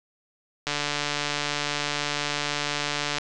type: click train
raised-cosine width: 0.2 ms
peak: -9 dBFS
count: 368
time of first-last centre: 0.67-3.184 s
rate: 146 Hz
effects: resampled to 22050 Hz